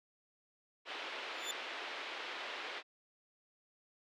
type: band-pass noise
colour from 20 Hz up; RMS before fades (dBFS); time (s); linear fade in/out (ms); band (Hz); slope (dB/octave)
white; -44; 0.85-2.83; 50; 350 to 3400; 24
type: tone with exponential growth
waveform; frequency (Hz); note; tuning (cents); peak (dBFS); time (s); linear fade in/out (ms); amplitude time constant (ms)
30% pulse; 3520; A7; 0; -32; 1.31-1.51; 1; 43
effects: resampled to 32000 Hz